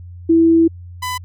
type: tone pair in turn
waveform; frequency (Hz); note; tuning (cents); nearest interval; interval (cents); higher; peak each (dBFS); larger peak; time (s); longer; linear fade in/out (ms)
sine / sawtooth; 329.6 / 1001.2; E4 / B5; 0 / +23; octave + perfect fifth; 1923; second; -8 / -17; first; 0.29-0.68 / 1.02-1.18; first; 10
effects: added 88 Hz sine -32 dBFS peak until 1.24 s